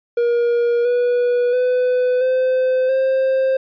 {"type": "tone with pitch steps", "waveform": "triangle", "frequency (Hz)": [474.9, 487.7, 500.8, 514.3, 528.2], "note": ["A#4", "B4", "B4", "C5", "C5"], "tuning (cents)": [32, -22, 24, -30, 16], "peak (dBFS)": -12, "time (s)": [0.17, 3.57], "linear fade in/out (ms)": 5, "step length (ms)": 680, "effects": ["resampled to 11025 Hz"]}